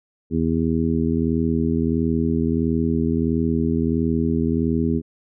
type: harmonic tone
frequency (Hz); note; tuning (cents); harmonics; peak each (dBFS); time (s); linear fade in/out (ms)
81.5; E2; -19; 1 / 2 / 3 / 4 / 5; -26 / -24 / -21 / -26 / -27; 0.3-5.02; 50
effects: none

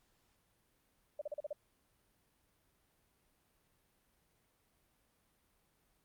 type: tone bursts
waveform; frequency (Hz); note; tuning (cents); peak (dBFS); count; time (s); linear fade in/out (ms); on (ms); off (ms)
sine; 593; D5; +17; -37; 6; 1.19-1.53; 5; 25; 38
effects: pink hiss -75 dBFS RMS until 6.04 s + Opus 48 kbps

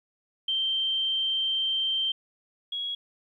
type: tone pair in turn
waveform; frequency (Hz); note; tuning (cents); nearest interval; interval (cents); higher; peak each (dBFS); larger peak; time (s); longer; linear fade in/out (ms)
sine; 3136 / 3322; G7 / G#7; 0 / 0; minor second; 100; second; -24 / -29; first; 0.48-2.12 / 2.72-2.95; first; 5
effects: 11-bit

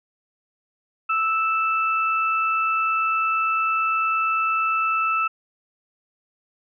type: tone pair together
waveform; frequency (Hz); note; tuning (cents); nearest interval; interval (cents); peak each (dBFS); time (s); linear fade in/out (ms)
sine; 1315.6 / 2641; E6 / E7; -4 / +3; octave; 1207; -20 / -25; 1.09-5.28; 10
effects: none

